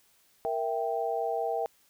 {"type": "chord", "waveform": "sine", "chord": "E diminished", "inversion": "second", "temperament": "equal", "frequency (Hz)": [466.2, 659.3, 784], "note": ["Bb4", "E5", "G5"], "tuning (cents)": [0, 0, 0], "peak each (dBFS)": -32, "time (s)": [0.45, 1.66], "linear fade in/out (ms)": 0, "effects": ["white hiss -65 dBFS RMS until 1.89 s"]}